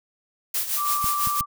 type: noise with tremolo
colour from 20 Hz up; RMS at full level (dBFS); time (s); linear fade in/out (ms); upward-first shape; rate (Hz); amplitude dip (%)
blue; -24; 0.54-1.41; 5; sine; 6; 65
type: tone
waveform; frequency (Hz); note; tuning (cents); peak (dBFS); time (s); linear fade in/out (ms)
sine; 1172; D6; -4; -23; 0.76-1.46; 50
type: clicks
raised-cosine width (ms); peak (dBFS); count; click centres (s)
5; -21; 3; 1.043 / 1.272 / 1.408
effects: none